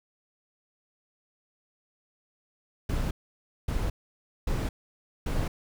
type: noise bursts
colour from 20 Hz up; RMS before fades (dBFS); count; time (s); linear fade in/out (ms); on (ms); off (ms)
brown; -28; 4; 2.89-5.48; 5; 220; 570
effects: none